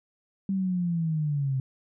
sine linear sweep, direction down, 196 to 130 Hz, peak -24 dBFS, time 0.49-1.6 s, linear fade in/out 2 ms, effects none

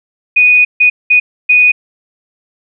sine tone bursts at uneven times, 2478 Hz, D#7, 8 cents flat, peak -4 dBFS, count 4, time 0.36-0.65 / 0.8-0.9 / 1.1-1.2 / 1.49-1.72 s, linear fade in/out 10 ms, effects none

